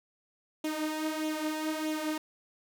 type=tone with flanger; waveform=sawtooth; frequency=310.4 Hz; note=D#4; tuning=4 cents flat; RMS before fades=-33 dBFS; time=0.64-2.18 s; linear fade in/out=5 ms; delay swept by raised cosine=0.3 to 4.4 ms; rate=1.6 Hz; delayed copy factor=+0.6; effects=none